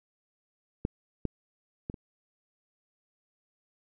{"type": "clicks", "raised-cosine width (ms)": 3, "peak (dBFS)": [-15, -16, -21, -29], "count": 4, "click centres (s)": [0.851, 1.253, 1.899, 1.942], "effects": []}